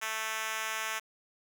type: tone with high-pass filter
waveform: 5% pulse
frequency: 220 Hz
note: A3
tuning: in tune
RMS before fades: -35 dBFS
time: 0.01-1 s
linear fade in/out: 20 ms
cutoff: 1000 Hz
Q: 0.71
effects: 9-bit